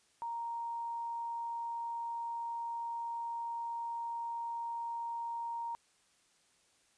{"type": "tone", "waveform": "sine", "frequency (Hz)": 932.3, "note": "A#5", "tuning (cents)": 0, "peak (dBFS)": -36, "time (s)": [0.22, 5.75], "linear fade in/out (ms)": 0, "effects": ["white hiss -70 dBFS RMS until 6.97 s", "resampled to 22050 Hz"]}